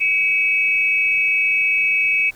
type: tone pair together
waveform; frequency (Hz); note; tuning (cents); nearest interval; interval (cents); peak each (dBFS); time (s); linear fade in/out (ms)
sine; 2265 / 2580; C#7 / E7; +37 / -38; major second; 225; -18 / -17; 0-2.31; 20
effects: pink hiss -48 dBFS RMS until 2.35 s